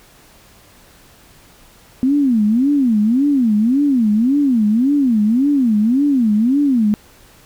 sine tone with vibrato, 246.2 Hz, B3, 5 cents flat, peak -11 dBFS, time 2.03-6.94 s, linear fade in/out 0 ms, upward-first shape sine, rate 1.8 Hz, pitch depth 290 cents each way, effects pink hiss -47 dBFS RMS until 7.45 s

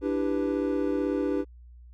triangle chord, E minor seventh, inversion third, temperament equal, 293.7 / 329.6 / 392 / 493.9 Hz, D4 / E4 / G4 / B4, 0 / 0 / 0 / 0 cents, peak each -26 / -31 / -28 / -30 dBFS, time 0.01-1.45 s, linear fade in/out 50 ms, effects added 60 Hz sine -46 dBFS peak until 1.93 s

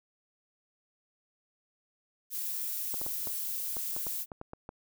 violet noise, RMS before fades -35 dBFS, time 2.3-4.26 s, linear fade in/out 50 ms
clicks, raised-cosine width 1 ms, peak -27 dBFS, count 11, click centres 2.942 / 3.015 / 3.064 / 3.272 / 3.768 / 3.965 / 4.068 / 4.318 / 4.414 / 4.534 / 4.691 s
effects none

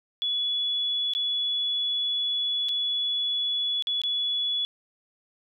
sine tone with dropouts, 3407 Hz, G#7, 44 cents sharp, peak -24 dBFS, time 0.22-4.65 s, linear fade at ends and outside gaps 0 ms, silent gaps 1.136-1.15 / 2.686-2.691 / 3.824-3.871 / 4.017-4.036 s, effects none

